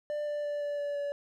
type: tone with pitch steps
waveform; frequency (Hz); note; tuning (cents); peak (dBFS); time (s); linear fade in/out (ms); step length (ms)
triangle; 593 / 588.9 / 584.8 / 580.8 / 576.8 / 572.8; D5 / D5 / D5 / D5 / D5 / D5; +17 / +5 / -7 / -19 / -31 / -43; -29; 0.1-1.12; 0; 170
effects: none